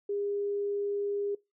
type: tone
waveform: sine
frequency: 405.6 Hz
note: G#4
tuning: 41 cents flat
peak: -29 dBFS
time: 0.09-1.35 s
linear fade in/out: 5 ms
effects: noise-tail reverb RT60 0.2 s tail -21 dB re dry